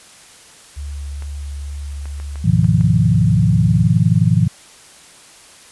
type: tone with vibrato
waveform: sine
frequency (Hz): 71.4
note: D2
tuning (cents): -48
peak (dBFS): -24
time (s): 0.76-3.88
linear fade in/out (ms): 20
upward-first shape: sine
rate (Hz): 2.2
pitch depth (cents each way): 12
type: clicks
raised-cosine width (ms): 0.5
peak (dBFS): -23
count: 6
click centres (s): 1.223 / 2.056 / 2.2 / 2.357 / 2.644 / 2.81
type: chord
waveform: sine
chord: F half-diminished seventh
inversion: first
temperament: equal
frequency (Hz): 103.83 / 123.47 / 155.56 / 174.61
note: Ab2 / Cb3 / Eb3 / F3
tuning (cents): 0 / 0 / 0 / 0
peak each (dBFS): -16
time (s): 2.44-4.48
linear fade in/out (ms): 10
effects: white hiss -43 dBFS RMS until 5.71 s + resampled to 24000 Hz